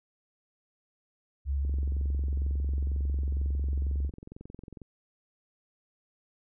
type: tone with vibrato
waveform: sine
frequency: 69.3 Hz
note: C#2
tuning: in tune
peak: -26 dBFS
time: 1.45-4.11 s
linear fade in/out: 50 ms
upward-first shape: sine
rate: 12 Hz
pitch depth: 20 cents each way
type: click train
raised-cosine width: 3 ms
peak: -31 dBFS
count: 71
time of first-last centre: 1.65-4.817 s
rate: 22.1 Hz
effects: none

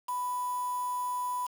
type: tone with quantisation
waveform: sine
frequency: 992 Hz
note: B5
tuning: 7 cents sharp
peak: -30 dBFS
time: 0.08-1.47 s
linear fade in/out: 10 ms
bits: 7
effects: none

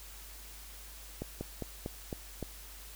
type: slowing click train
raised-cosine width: 2 ms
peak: -23 dBFS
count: 6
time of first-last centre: 1.22-2.427 s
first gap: 190 ms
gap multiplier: 1.12
effects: added 50 Hz sine -50 dBFS peak until 2.95 s + white hiss -51 dBFS RMS until 2.95 s

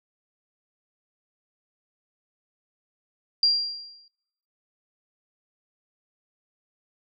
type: tone with exponential decay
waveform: sine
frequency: 4762 Hz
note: D8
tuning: 23 cents sharp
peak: -15 dBFS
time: 3.43-4.08 s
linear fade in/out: 2 ms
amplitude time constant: 140 ms
effects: noise-tail reverb RT60 1.0 s tail -25 dB re dry

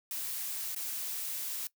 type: noise with dropouts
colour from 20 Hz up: blue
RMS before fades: -37 dBFS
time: 0.11-1.67 s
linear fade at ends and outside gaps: 1 ms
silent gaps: 0.748-0.762 s
effects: noise-tail reverb RT60 0.1 s tail -20 dB re dry

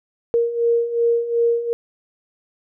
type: beating tone pair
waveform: sine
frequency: 466.2 / 468.9 Hz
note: A#4 / A#4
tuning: 0 / +10 cents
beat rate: 2.7 Hz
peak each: -22 / -17 dBFS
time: 0.34-1.73 s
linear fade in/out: 0 ms
effects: none

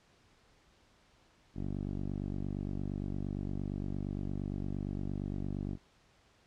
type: tone with low-pass filter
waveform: 10% pulse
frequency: 48.68 Hz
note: G1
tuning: 11 cents flat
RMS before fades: -37 dBFS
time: 1.54-5.78 s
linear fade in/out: 50 ms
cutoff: 350 Hz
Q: 0.94
effects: pink hiss -66 dBFS RMS until 6.46 s + low-pass 6000 Hz 12 dB/octave

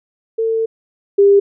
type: tone pair in turn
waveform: sine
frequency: 449.3 / 400.3 Hz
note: A4 / G4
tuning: +36 / +36 cents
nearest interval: major second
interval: 200 cents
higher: first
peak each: -14 / -6 dBFS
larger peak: second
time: 0.38-0.66 / 1.18-1.4 s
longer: first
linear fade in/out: 10 ms
effects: none

